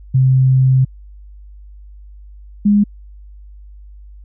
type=tone pair in turn; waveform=sine; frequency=130.81 / 205.4 Hz; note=C3 / G#3; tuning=0 / -19 cents; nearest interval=minor sixth; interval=781 cents; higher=second; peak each=-8 / -8 dBFS; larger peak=neither; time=0.14-0.85 / 2.65-2.84 s; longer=first; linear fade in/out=10 ms; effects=added 50 Hz sine -35 dBFS peak until 4.24 s